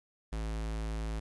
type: tone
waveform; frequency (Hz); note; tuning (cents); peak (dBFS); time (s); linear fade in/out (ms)
square; 54.4; A1; -19; -34; 0.32-1.2; 10
effects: resampled to 24000 Hz + 11-bit